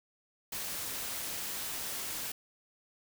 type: noise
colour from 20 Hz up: white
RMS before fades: -38 dBFS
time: 0.52-2.32 s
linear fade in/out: 5 ms
effects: none